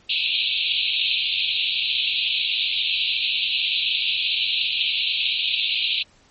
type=band-pass noise; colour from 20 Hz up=pink; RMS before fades=-23 dBFS; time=0.09-6.03 s; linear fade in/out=10 ms; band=2500 to 4100 Hz; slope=96 dB/octave; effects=pink hiss -56 dBFS RMS until 6.3 s + MP3 32 kbps